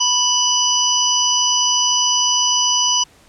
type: harmonic tone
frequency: 987.8 Hz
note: B5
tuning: in tune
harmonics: 1 / 3 / 5 / 6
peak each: -22 / -18 / -22 / -17 dBFS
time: 0-3.04 s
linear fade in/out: 10 ms
effects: pink hiss -50 dBFS RMS until 3.28 s + low-pass 10000 Hz 12 dB/octave